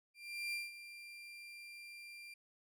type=tone with ADSR envelope; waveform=35% pulse; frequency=2378 Hz; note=D7; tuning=21 cents sharp; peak=-35 dBFS; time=0.14-2.34 s; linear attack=390 ms; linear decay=180 ms; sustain=-13 dB; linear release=4 ms; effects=low-pass 12000 Hz 12 dB/octave